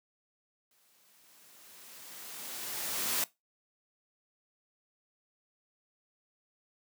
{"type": "noise with exponential growth", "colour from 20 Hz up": "white", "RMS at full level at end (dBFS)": -30, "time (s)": [0.71, 3.24], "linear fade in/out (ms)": 2, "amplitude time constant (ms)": 550, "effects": ["noise-tail reverb RT60 0.2 s tail -20 dB re dry", "high-pass 150 Hz 12 dB/octave"]}